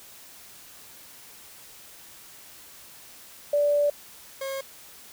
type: tone pair in turn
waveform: sine / 40% pulse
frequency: 582 / 541 Hz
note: D5 / C#5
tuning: -16 / -42 cents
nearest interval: minor second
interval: 126 cents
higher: first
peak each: -19 / -29 dBFS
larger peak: first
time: 3.53-3.9 / 4.41-4.61 s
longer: first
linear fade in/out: 5 ms
effects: white hiss -48 dBFS RMS until 5.12 s